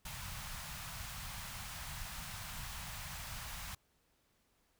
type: band-stop noise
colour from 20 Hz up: pink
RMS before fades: -45 dBFS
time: 0.05-3.75 s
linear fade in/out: 5 ms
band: 170 to 780 Hz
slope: 24 dB/octave
effects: pink hiss -75 dBFS RMS until 4.79 s